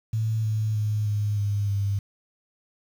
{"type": "tone with pitch steps", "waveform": "sine", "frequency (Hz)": [110.7, 108.48, 106.31, 104.19, 102.1, 100.06], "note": ["A2", "A2", "G#2", "G#2", "G#2", "G2"], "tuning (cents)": [11, -24, 41, 6, -29, 36], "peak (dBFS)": -22, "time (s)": [0.13, 1.99], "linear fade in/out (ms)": 5, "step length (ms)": 310, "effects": ["8-bit"]}